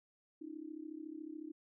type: tone with amplitude modulation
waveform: sine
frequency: 311.1 Hz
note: D#4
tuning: in tune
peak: -40 dBFS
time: 0.41-1.52 s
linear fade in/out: 10 ms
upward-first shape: sine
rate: 33.9 Hz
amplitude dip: 90%
effects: none